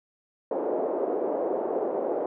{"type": "band-pass noise", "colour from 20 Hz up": "white", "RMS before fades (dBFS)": -28, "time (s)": [0.51, 2.26], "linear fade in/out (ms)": 2, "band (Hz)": [340, 600], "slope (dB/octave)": 24, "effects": []}